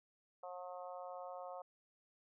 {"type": "harmonic tone", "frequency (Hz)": 180.3, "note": "F#3", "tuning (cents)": -45, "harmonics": [3, 4, 5, 6, 7], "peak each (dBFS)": [-49, -49, -55, -55, -58], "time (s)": [0.43, 1.62], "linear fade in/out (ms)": 5, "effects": []}